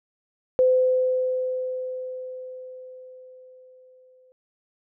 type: tone with exponential decay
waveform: sine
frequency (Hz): 511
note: C5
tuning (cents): -41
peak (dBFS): -14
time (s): 0.59-4.32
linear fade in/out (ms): 0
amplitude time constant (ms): 810
effects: none